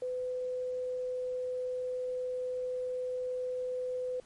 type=tone; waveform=sine; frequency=504 Hz; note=B4; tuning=35 cents sharp; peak=-32 dBFS; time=0.02-4.2 s; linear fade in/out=2 ms; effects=pink hiss -62 dBFS RMS until 4.25 s + MP3 48 kbps